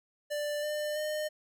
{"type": "tone with pitch steps", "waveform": "square", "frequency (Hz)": [590, 599.6, 609.4], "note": ["D5", "D5", "D#5"], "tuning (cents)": [8, 36, -36], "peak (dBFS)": -32, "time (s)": [0.3, 1.29], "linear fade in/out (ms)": 20, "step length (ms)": 330, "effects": []}